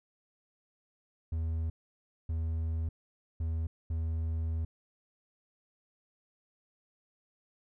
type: tone bursts at uneven times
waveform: triangle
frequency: 81 Hz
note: E2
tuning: 30 cents flat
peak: -28 dBFS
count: 4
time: 1.32-1.7 / 2.29-2.89 / 3.4-3.67 / 3.9-4.65 s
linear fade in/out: 5 ms
effects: none